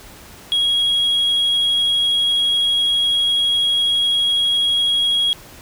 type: tone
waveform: sine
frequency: 3304 Hz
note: G#7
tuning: 10 cents flat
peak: -12 dBFS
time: 0.52-5.33 s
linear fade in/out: 0 ms
effects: tanh soft clip ceiling -13 dBFS + pink hiss -41 dBFS RMS until 5.61 s